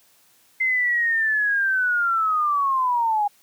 sine linear sweep, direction down, 2081 to 809 Hz, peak -18 dBFS, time 0.6-3.28 s, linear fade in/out 10 ms, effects white hiss -58 dBFS RMS until 3.42 s + high-pass 80 Hz 12 dB/octave

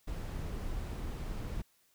brown noise, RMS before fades -38 dBFS, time 0.07-1.62 s, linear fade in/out 10 ms, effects white hiss -70 dBFS RMS until 1.94 s

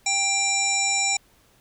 harmonic tone, 788 Hz, G5, 9 cents sharp, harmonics 1 / 3 / 5 / 7 / 9 / 10, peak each -29 / -25 / -32 / -30 / -24 / -31 dBFS, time 0.06-1.17 s, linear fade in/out 5 ms, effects pink hiss -59 dBFS RMS until 1.6 s

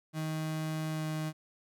35% pulse tone with pitch glide, 157.1 to 156.01 Hz, D#3 to D#3, +17 to +5 cents, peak -31 dBFS, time 0.13-1.33 s, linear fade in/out 50 ms, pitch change -12 cents, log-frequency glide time 0.9-1.05 s, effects none

